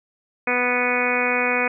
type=harmonic tone; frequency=246.9 Hz; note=B3; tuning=in tune; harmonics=1 / 2 / 3 / 4 / 5 / 6 / 7 / 8 / 9 / 10; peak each=-29 / -25 / -29 / -30 / -30 / -28 / -30 / -30 / -25 / -25 dBFS; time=0.47-1.68 s; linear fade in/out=5 ms; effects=none